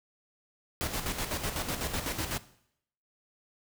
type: noise with tremolo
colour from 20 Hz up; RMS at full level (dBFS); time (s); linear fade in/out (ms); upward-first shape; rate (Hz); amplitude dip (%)
pink; -32; 0.81-2.38; 0; square; 8; 55
effects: noise-tail reverb RT60 0.7 s tail -17 dB re dry